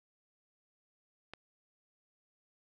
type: click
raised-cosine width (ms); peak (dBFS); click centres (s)
0.3; -28; 1.336
effects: none